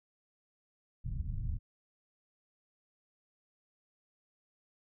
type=low-pass noise; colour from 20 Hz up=pink; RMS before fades=-36 dBFS; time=1.04-1.59 s; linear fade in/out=20 ms; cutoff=130 Hz; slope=24 dB/octave; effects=none